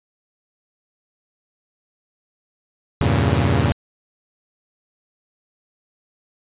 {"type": "chord", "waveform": "sawtooth", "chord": "E diminished seventh", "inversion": "none", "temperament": "equal", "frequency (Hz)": [82.41, 98, 116.54, 138.59], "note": ["E2", "G2", "Bb2", "Db3"], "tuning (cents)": [0, 0, 0, 0], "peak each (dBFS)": -17, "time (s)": [3.01, 3.72], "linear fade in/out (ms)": 0, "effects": ["resampled to 8000 Hz"]}